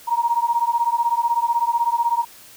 sine beating tone pair, 932.3 / 948.3 Hz, A#5 / A#5, 0 / +29 cents, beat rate 16 Hz, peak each -20 dBFS, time 0.07-2.25 s, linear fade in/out 20 ms, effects white hiss -45 dBFS RMS until 2.56 s

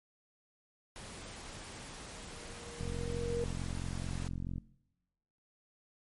pink noise, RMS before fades -47 dBFS, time 0.96-4.28 s, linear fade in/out 0 ms
sine tone with exponential growth, 472.8 Hz, A#4, 24 cents sharp, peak -31 dBFS, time 1.87-3.44 s, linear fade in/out 1 ms, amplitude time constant 340 ms
click train, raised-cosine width 5 ms, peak -27 dBFS, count 80, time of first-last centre 2.81-4.581 s, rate 44.6 Hz
effects noise-tail reverb RT60 1.0 s tail -21 dB re dry + MP3 48 kbps

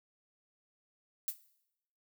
violet noise with exponential decay, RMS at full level -30 dBFS, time 1.28-1.38 s, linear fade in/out 1 ms, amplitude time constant 20 ms, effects noise-tail reverb RT60 0.8 s tail -18 dB re dry

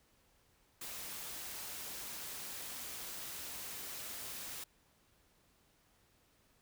white noise, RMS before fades -45 dBFS, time 0.81-4.64 s, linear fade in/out 5 ms, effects pink hiss -71 dBFS RMS until 6.61 s

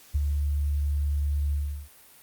sine tone with ADSR envelope, 72.4 Hz, D2, 24 cents flat, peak -19 dBFS, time 0.14-1.89 s, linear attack 15 ms, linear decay 29 ms, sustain -4 dB, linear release 360 ms, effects white hiss -53 dBFS RMS until 2.22 s + Opus 48 kbps

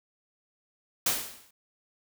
white noise with exponential decay, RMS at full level -23 dBFS, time 1.06-1.51 s, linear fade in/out 5 ms, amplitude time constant 97 ms, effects none

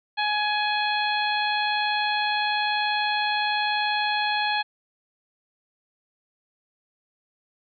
harmonic tone, 839 Hz, G#5, 17 cents sharp, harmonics 1 / 2 / 3 / 4 / 5, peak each -25 / -28 / -30 / -31 / -32 dBFS, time 0.17-4.63 s, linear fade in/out 20 ms, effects none

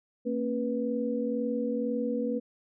sine tone cluster, 229.6 / 271.6 / 488.2 Hz, A#3 / C#4 / B4, -26 / -35 / -20 cents, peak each -31 / -33 / -31 dBFS, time 0.25-2.4 s, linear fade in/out 20 ms, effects none

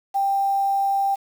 sine tone with quantisation, 789 Hz, G5, 11 cents sharp, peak -18 dBFS, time 0.14-1.16 s, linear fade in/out 20 ms, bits 7, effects none

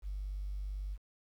sine tone, 49 Hz, G1, in tune, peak -35 dBFS, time 0.02-0.98 s, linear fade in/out 50 ms, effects tanh soft clip ceiling -32 dBFS + 11-bit

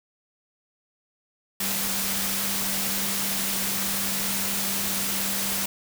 sine tone in noise, 196 Hz, G3, in tune, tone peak -35 dBFS, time 1.6-5.66 s, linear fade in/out 5 ms, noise white, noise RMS -27 dBFS, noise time 1.6-5.66 s, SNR -11 dB, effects none

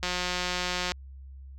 click train, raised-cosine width 0.2 ms, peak -12 dBFS, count 161, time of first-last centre 0.03-0.919 s, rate 180 Hz, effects added 67 Hz sine -42 dBFS peak until 1.58 s

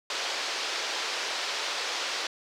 white band-pass noise, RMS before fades -32 dBFS, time 0.1-2.27 s, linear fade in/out 2 ms, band 380 to 5300 Hz, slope 24 dB/octave, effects none

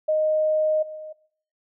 sine tone with level steps, 620 Hz, D#5, 6 cents flat, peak -18 / -34 dBFS, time 0.08-1.13 s, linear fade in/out 10 ms, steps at 0.82 s, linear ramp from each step 10 ms, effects noise-tail reverb RT60 0.6 s tail -21 dB re dry

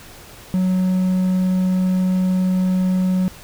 triangle tone, 185 Hz, F#3, in tune, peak -13 dBFS, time 0.54-3.28 s, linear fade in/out 0 ms, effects pink hiss -41 dBFS RMS until 3.43 s

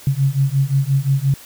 sine beating tone pair, 134.2 / 139.9 Hz, C3 / C#3, +44 / +16 cents, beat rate 5.7 Hz, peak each -17 dBFS, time 0.07-1.34 s, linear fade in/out 2 ms, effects white hiss -41 dBFS RMS until 1.45 s

